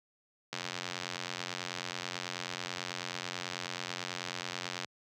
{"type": "click train", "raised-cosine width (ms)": 0.2, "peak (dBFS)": -18, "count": 386, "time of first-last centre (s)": [0.53, 4.846], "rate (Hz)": 89.2, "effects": ["high-pass 100 Hz 12 dB/octave"]}